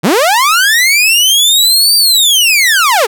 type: linear two-way sweep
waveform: sawtooth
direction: up then down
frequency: 131.6 to 4700 to 380 Hz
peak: -3 dBFS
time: 0.03-3.07 s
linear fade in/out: 20 ms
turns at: 1.96 s
effects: none